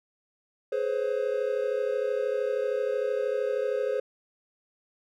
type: tone cluster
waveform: triangle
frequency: 421.9 / 505 / 538 Hz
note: G#4 / B4 / C5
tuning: +27 / +39 / +48 cents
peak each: -28 dBFS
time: 0.72-4 s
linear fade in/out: 5 ms
effects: none